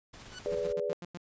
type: noise with tremolo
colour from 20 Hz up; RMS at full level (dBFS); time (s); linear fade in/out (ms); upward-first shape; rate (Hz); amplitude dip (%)
pink; -48; 0.13-0.73; 10; square; 16; 25
type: tone with exponential growth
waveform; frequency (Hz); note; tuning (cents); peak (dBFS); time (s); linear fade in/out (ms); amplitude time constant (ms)
15% pulse; 1487; F#6; +8; -33; 0.24-0.39; 5; 32
type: chord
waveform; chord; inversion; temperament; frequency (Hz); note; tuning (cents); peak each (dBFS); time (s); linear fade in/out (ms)
sine; G# diminished; none; equal with one note detuned; 415.3 / 493.9 / 581.6; G#4 / B4 / D5; 0 / 0 / -17; -34; 0.46-0.93; 0
type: tone bursts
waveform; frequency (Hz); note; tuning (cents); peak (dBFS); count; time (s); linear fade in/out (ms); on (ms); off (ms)
sawtooth; 174.61; F3; 0; -36; 6; 0.52-1.174; 2; 29; 96
effects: resampled to 16000 Hz